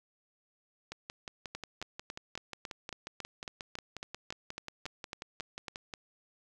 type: two click trains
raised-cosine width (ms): 0.2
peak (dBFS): -22 / -23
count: 16 / 29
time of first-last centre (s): 1.55-5.682 / 0.92-5.938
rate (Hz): 3.63 / 5.58
effects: none